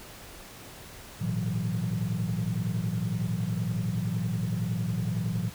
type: tone cluster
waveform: sine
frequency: 108.8 / 119.6 / 161.7 / 183.6 Hz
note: A2 / A#2 / E3 / F#3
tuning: -19 / +45 / -33 / -13 cents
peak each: -31 dBFS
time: 1.2-5.5 s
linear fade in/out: 20 ms
effects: tanh soft clip ceiling -21 dBFS + pink hiss -46 dBFS RMS until 5.54 s